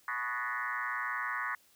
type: tone with frequency modulation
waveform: sine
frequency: 1480 Hz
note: F#6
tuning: in tune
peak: -32 dBFS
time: 0.08-1.55 s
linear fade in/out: 2 ms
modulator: 122 Hz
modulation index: 4
effects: white hiss -65 dBFS RMS until 1.75 s